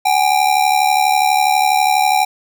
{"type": "ring-modulated tone", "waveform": "square", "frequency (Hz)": 790, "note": "G5", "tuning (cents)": 13, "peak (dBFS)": -9, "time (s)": [0.05, 2.25], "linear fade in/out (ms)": 10, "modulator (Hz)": 36.1, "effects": []}